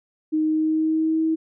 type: tone with pitch glide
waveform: sine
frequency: 311.1 to 320.2 Hz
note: D#4 to D#4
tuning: 0 to +50 cents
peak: -18 dBFS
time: 0.32-1.36 s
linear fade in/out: 20 ms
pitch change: +50 cents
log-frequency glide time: 0.42-1.23 s
effects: none